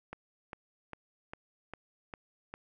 click train, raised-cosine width 0.5 ms, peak -26 dBFS, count 7, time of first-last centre 0.13-2.54 s, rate 2.49 Hz, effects none

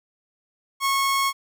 sawtooth tone, 1095 Hz, C#6, 22 cents flat, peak -16 dBFS, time 0.8-1.33 s, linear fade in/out 50 ms, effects none

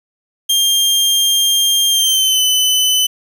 sawtooth tone with pitch glide, 3200 to 3020 Hz, G7 to F#7, +35 to +35 cents, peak -8 dBFS, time 0.49-3.07 s, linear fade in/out 10 ms, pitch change -100 cents, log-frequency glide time 1.9-2.42 s, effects 8-bit

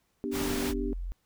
sine chord, G major, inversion first, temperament equal, 246.9 / 293.7 / 392 Hz, B3 / D4 / G4, 0 / 0 / 0 cents, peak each -34 dBFS, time 0.24-0.93 s, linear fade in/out 0 ms
pink noise, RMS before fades -34 dBFS, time 0.31-0.74 s, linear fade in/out 50 ms
sine tone, 43.65 Hz, F1, in tune, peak -32 dBFS, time 0.71-1.12 s, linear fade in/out 0 ms
effects pink hiss -73 dBFS RMS until 1.25 s

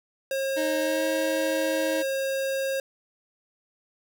square tone, 539 Hz, C#5, 49 cents flat, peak -26 dBFS, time 0.31-2.8 s, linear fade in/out 2 ms
25% pulse tone with pitch glide, 311.1 to 316.9 Hz, D#4 to D#4, 0 to +32 cents, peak -24 dBFS, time 0.56-2.03 s, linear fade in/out 20 ms, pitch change +32 cents, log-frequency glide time 0.8-1.04 s
effects none

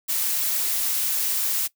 blue noise, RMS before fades -24 dBFS, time 0.08-1.68 s, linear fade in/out 20 ms, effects noise-tail reverb RT60 0.1 s tail -19 dB re dry

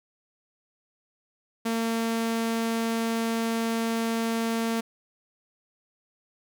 sawtooth tone, 227.8 Hz, A#3, 40 cents flat, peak -21 dBFS, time 1.65-4.81 s, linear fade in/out 10 ms, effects none

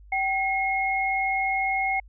sine tone pair together, 772 / 2159 Hz, G5 / C#7, -27 / -46 cents, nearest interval octave + tritone, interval 1781 cents, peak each -25 dBFS, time 0.12-2 s, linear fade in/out 5 ms, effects added 50 Hz sine -46 dBFS peak until 2.08 s

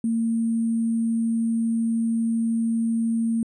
sine tone with sample-and-hold, 228.2 Hz, A#3, 37 cents flat, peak -20 dBFS, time 0.04-3.43 s, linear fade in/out 2 ms, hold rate 8820 Hz, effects resampled to 22050 Hz

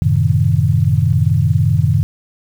sine chord, F# diminished seventh, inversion none, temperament equal, 92.5 / 110 / 130.81 / 155.56 Hz, F#2 / A2 / C3 / Eb3, 0 / 0 / 0 / 0 cents, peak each -16 dBFS, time 0.02-2.03 s, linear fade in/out 0 ms, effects 7-bit

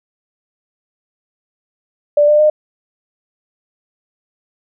sine tone with pitch steps, 587.3 / 597.9 / 608.7 Hz, D5 / D5 / D#5, 0 / +31 / -38 cents, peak -7 dBFS, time 2.17-2.5 s, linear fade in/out 5 ms, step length 110 ms, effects none

